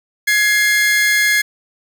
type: tone pair together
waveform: 40% pulse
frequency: 1675.7 / 2110 Hz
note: G#6 / C7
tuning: +15 / +14 cents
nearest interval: major third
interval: 399 cents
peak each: -14 dBFS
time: 0.27-1.42 s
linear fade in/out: 10 ms
effects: none